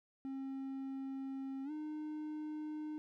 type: tone with pitch glide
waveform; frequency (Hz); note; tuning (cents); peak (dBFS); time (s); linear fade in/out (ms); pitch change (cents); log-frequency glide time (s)
triangle; 268.9 to 305.3; C4 to D#4; +47 to -33; -38; 0.25-2.98; 0; +220; 1.64-1.71
effects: none